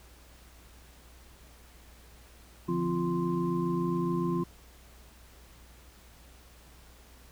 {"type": "tone cluster", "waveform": "sine", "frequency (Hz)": [145.2, 172.5, 257.5, 345.8, 1043], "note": ["D3", "F3", "C4", "F4", "C6"], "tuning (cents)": [-19, -21, -28, -17, -6], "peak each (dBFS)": [-39, -30, -36, -31, -37], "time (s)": [2.68, 4.44], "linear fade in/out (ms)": 10, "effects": ["added 60 Hz sine -54 dBFS peak until 7.31 s", "pink hiss -57 dBFS RMS until 7.31 s"]}